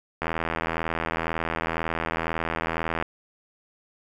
click train, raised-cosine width 0.5 ms, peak -11 dBFS, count 231, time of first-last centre 0.22-3.025 s, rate 82 Hz, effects 8-bit

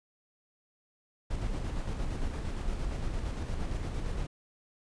brown noise with tremolo, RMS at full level -32 dBFS, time 1.3-4.27 s, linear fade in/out 10 ms, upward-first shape square, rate 8.7 Hz, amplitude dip 30%, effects resampled to 22050 Hz

